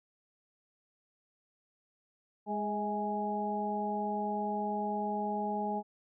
harmonic tone with a mistuned harmonic, 207.7 Hz, G#3, in tune, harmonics 1 / 2 / 3 / 4, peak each -36 / -39 / -40 / -34 dBFS, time 2.46-5.83 s, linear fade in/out 50 ms, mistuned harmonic 3, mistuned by +46 cents, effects none

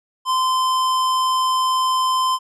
sine tone with hard clipping, 1033 Hz, C6, 22 cents flat, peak -18 dBFS, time 0.25-2.39 s, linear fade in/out 50 ms, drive 18 dB, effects low-pass 11000 Hz 12 dB/octave

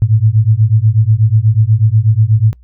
sine beating tone pair, 105.4 / 113.6 Hz, G#2 / A#2, +26 / -44 cents, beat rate 8.2 Hz, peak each -10 dBFS, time 0.02-2.53 s, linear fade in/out 0 ms, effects noise-tail reverb RT60 0.1 s tail -26 dB re dry + added 60 Hz sine -39 dBFS peak until 2.63 s

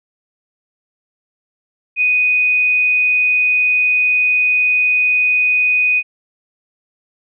sine tone, 2489 Hz, D#7, in tune, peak -11 dBFS, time 1.96-6.03 s, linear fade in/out 50 ms, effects none

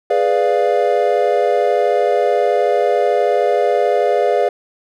triangle chord, G# diminished seventh, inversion none, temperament equal, 415.3 / 493.9 / 587.3 / 698.5 Hz, G#4 / B4 / D5 / F5, 0 / 0 / 0 / 0 cents, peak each -16 dBFS, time 0.1-4.49 s, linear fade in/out 5 ms, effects none

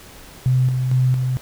sine tone with tremolo, 128.1 Hz, C3, 36 cents flat, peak -13 dBFS, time 0.46-1.37 s, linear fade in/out 0 ms, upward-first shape square, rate 2.2 Hz, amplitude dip 40%, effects pink hiss -42 dBFS RMS until 1.41 s

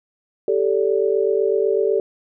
sine chord, G suspended second, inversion none, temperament equal with one note detuned, 392 / 440 / 576.2 Hz, G4 / A4 / D5, 0 / 0 / -33 cents, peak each -19 / -19 / -24 dBFS, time 0.48-2 s, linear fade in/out 2 ms, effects none

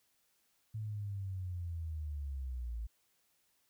sine linear sweep, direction down, 110 to 54.3 Hz, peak -37 dBFS, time 0.74-2.87 s, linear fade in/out 10 ms, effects white hiss -75 dBFS RMS until 3.69 s

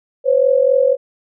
sine tone pair together, 506 / 549.9 Hz, B4 / C#5, +42 / -14 cents, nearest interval minor second, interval 144 cents, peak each -13 dBFS, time 0.24-0.97 s, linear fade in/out 50 ms, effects none

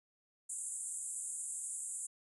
white band-pass noise, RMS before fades -42 dBFS, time 0.49-2.07 s, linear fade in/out 10 ms, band 7200 to 10000 Hz, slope 96 dB/octave, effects none

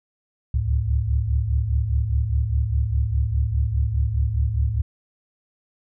sine tone cluster, 68.1 / 73 / 108.2 Hz, C#2 / D2 / A2, -30 / -10 / -29 cents, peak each -23 dBFS, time 0.54-4.82 s, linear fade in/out 5 ms, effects none

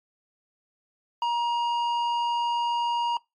triangle tone with tanh clipping, 947 Hz, A#5, 27 cents sharp, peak -24 dBFS, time 1.22-3.17 s, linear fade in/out 2 ms, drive 13 dB, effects noise-tail reverb RT60 0.2 s tail -23 dB re dry + MP3 48 kbps

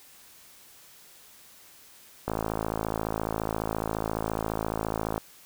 click train, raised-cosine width 1 ms, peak -14 dBFS, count 159, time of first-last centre 2.28-5.179 s, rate 54.5 Hz, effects white hiss -53 dBFS RMS until 5.45 s

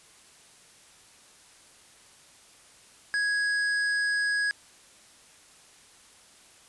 triangle tone with tanh clipping, 1661.2 Hz, G#6, in tune, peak -26 dBFS, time 3.14-4.51 s, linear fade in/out 0 ms, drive 16 dB, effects white hiss -55 dBFS RMS until 6.68 s + resampled to 24000 Hz

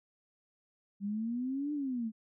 sine exponential two-way sweep, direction up then down, 196 to 300 to 214.2 Hz, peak -32 dBFS, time 1-2.12 s, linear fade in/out 50 ms, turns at 1.73 s, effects none

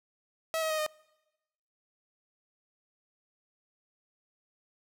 sawtooth tone with pitch steps, 646 / 635.3 / 624.7 / 614.3 Hz, E5 / D#5 / D#5 / D#5, -35 / +36 / +7 / -22 cents, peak -25 dBFS, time 0.54-0.864 s, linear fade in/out 0 ms, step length 81 ms, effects noise-tail reverb RT60 1.0 s tail -25 dB re dry

